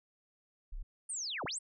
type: tone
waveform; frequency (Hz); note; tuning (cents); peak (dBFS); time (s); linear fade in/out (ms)
sine; 33.3; C1; +31; -38; 0.72-0.83; 10
type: linear two-way sweep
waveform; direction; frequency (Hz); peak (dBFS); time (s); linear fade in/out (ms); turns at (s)
sine; down then up; 9200 to 58.2 to 9200; -36; 1.09-1.59; 10; 1.45
effects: none